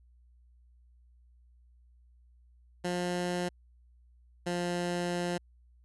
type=tone pair in turn; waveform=15% pulse; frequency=177.5 / 175.56 Hz; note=F3 / F3; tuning=+28 / +9 cents; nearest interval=unison; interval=19 cents; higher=first; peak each=-24 dBFS; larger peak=neither; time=2.84-3.49 / 4.46-5.38 s; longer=second; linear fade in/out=10 ms; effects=added 60 Hz sine -58 dBFS peak until 5.84 s + resampled to 24000 Hz